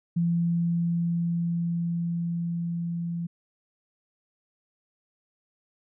sine tone with level ramp, 170.1 Hz, F3, 45 cents flat, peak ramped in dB -21 to -28 dBFS, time 0.16-3.27 s, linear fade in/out 10 ms, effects none

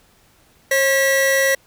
45% pulse tone pair together, 540 / 1939 Hz, C#5 / B6, -45 / -32 cents, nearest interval octave + minor seventh, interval 2213 cents, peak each -17 dBFS, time 0.71-1.55 s, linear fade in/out 5 ms, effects pink hiss -55 dBFS RMS until 1.66 s

